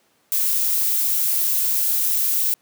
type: noise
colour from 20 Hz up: violet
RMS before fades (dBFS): -20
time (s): 0.32-2.54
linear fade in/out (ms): 0
effects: pink hiss -62 dBFS RMS until 2.61 s + high-pass 200 Hz 12 dB/octave